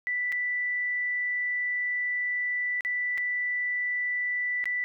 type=tone with dropouts; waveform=sine; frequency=1975.5 Hz; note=B6; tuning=in tune; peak=-26 dBFS; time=0.07-4.84 s; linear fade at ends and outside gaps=0 ms; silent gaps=0.32-0.324 / 2.808-2.849 / 3.176-3.18 / 4.641-4.656 s; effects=none